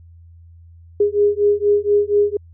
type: beating tone pair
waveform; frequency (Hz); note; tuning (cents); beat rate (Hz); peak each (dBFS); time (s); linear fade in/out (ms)
sine; 409.1 / 413.3; G#4 / G#4; -26 / -8; 4.2; -16; 1-2.37; 5
effects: added 84 Hz sine -41 dBFS peak until 2.53 s